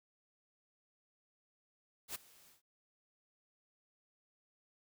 white noise with ADSR envelope, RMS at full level -40 dBFS, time 2.08-2.62 s, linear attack 70 ms, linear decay 14 ms, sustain -23 dB, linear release 130 ms, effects none

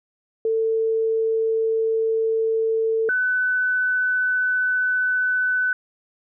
sine tone pair in turn, 446.7 / 1502.5 Hz, A4 / F#6, +26 / +26 cents, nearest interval octave + major sixth, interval 2100 cents, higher second, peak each -18 dBFS, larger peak neither, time 0.45-3.09 / 3.09-5.73 s, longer neither, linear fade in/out 2 ms, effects none

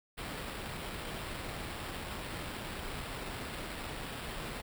pink noise with sample-and-hold, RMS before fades -41 dBFS, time 0.17-4.62 s, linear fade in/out 20 ms, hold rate 6300 Hz, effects none

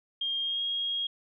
sine tone with pitch glide, 3218 to 3270 Hz, G7 to G#7, +45 to -28 cents, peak -28 dBFS, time 0.21-1.07 s, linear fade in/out 5 ms, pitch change +27 cents, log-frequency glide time 0.41-0.62 s, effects none

